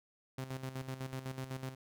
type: tone with tremolo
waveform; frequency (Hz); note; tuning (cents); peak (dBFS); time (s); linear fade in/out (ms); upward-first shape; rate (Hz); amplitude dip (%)
sawtooth; 131.3; C3; +6; -34; 0.38-1.75; 5; square; 8; 65
effects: none